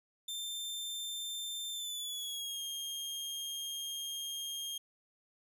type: tone with pitch glide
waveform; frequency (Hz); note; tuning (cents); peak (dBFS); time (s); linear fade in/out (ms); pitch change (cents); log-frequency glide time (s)
sawtooth; 3577 to 3224; A7 to G7; +28 to +48; -35; 0.28-4.78; 5; -180; 1.71-2.63
effects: none